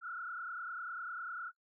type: tone with frequency modulation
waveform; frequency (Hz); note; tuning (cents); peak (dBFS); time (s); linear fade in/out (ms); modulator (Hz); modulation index
sine; 1396.9; F6; 0; -39; 0.01-1.52; 50; 30; 2.5
effects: noise-tail reverb RT60 0.1 s tail -23 dB re dry